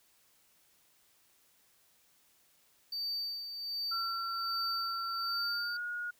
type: tone with tremolo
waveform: triangle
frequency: 4610 Hz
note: D8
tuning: 33 cents flat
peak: -32 dBFS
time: 2.92-5.77 s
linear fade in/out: 5 ms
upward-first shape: sine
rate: 1.3 Hz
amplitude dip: 55%
type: tone with pitch glide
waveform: sine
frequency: 1360 to 1440.9 Hz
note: F6 to F#6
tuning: -46 to -46 cents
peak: -35 dBFS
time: 3.91-6.11 s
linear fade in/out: 10 ms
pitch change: +100 cents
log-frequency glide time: 5.2-5.81 s
effects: white hiss -68 dBFS RMS until 6.19 s